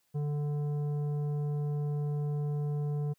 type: tone with tanh clipping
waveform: sine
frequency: 146.83 Hz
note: D3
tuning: in tune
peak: -31 dBFS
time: 0.14-3.14 s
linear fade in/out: 20 ms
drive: 10 dB
effects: white hiss -74 dBFS RMS until 3.18 s